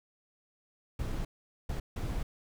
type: noise bursts at uneven times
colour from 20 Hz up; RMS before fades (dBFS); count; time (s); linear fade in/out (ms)
brown; -34; 3; 0.99-1.25 / 1.69-1.8 / 1.96-2.23; 5
effects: none